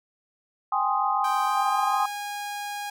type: chord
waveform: sine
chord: Ab major seventh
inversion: third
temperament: equal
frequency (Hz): 784 / 830.6 / 1046.5 / 1244.5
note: G5 / Ab5 / C6 / Eb6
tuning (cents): 0 / 0 / 0 / 0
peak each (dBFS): -27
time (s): 0.72-2.06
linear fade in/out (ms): 5
type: tone with pitch glide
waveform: sawtooth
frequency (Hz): 784 to 819.7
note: G5 to G#5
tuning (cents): 0 to -23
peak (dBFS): -27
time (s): 1.24-2.9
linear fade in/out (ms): 5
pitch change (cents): +77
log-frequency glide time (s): 1.45-2.01
effects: none